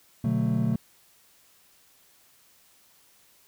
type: chord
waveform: triangle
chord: B minor seventh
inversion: none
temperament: just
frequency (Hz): 123.47 / 148.16 / 185.21 / 222.2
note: B2 / D3 / F#3 / A3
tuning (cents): 0 / +16 / +2 / +17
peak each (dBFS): -25 / -27 / -27 / -24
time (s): 0.24-0.76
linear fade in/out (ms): 5
effects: tanh soft clip ceiling -13 dBFS + white hiss -60 dBFS RMS until 3.47 s

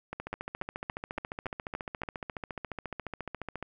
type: two click trains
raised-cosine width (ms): 0.5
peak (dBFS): -21 / -19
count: 51 / 7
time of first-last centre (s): 0.13-3.627 / 0.33-2.035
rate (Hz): 14.3 / 3.52
effects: none

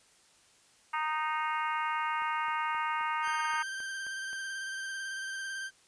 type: harmonic tone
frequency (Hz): 309.6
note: D#4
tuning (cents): -9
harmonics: 3 / 4 / 5 / 6 / 7 / 8 / 9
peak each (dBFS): -33 / -34 / -39 / -42 / -40 / -48 / -45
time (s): 0.93-3.63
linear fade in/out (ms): 10
type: click train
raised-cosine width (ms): 0.5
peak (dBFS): -36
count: 9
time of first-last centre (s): 2.22-4.331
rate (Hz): 3.79
type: tone with vibrato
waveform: 40% pulse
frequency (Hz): 1568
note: G6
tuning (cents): 0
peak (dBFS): -35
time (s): 3.22-5.71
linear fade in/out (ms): 50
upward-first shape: square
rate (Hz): 18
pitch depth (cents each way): 17
effects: white hiss -63 dBFS RMS until 5.87 s + resampled to 22050 Hz

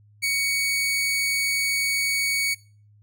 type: tone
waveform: sawtooth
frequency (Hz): 2238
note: C#7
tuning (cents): +16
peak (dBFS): -18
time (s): 0.22-2.55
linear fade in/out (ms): 20
effects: noise-tail reverb RT60 0.4 s tail -22 dB re dry + added 104 Hz sine -52 dBFS peak until 3.02 s

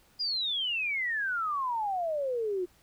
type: exponential sweep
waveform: sine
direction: down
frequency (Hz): 4978 to 349.2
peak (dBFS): -28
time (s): 0.19-2.66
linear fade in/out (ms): 20
effects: pink hiss -63 dBFS RMS until 2.82 s

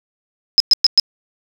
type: tone bursts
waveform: sine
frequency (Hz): 5110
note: D#8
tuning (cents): +45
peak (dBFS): -6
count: 4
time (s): 0.58-0.998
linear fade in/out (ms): 0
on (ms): 22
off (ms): 110
effects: none

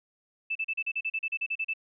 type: tone bursts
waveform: sine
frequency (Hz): 2637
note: E7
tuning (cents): 0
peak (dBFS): -27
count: 14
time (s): 0.5-1.737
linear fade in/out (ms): 10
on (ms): 54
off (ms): 37
effects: none

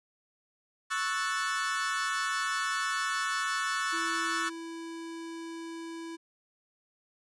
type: chord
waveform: 40% pulse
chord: F# minor seventh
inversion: second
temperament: equal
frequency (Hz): 1108.7 / 1318.5 / 1480 / 1760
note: C#6 / E6 / F#6 / A6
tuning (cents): 0 / 0 / 0 / 0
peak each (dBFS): -34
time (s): 0.9-4.5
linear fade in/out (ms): 20
type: tone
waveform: square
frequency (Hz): 330.9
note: E4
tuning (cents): +7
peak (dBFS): -39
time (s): 3.92-6.17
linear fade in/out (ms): 20
effects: resampled to 22050 Hz

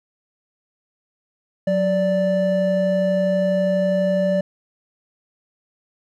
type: tone pair together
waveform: triangle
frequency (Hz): 184.3 / 585.1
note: F#3 / D5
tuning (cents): -7 / -7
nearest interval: octave + minor sixth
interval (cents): 2000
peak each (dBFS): -19 / -16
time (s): 1.67-4.41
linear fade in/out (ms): 5
effects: none

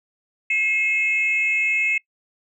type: tone pair together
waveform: sine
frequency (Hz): 2151 / 2589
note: C7 / E7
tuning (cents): +47 / -32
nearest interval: minor third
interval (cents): 321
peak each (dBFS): -20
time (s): 0.5-1.98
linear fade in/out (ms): 5
effects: noise-tail reverb RT60 0.1 s tail -23 dB re dry + tanh soft clip ceiling -11 dBFS

